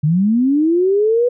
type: linear sweep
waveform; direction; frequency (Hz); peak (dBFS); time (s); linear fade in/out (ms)
sine; up; 142.2 to 496.2; -11; 0.03-1.29; 10
effects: none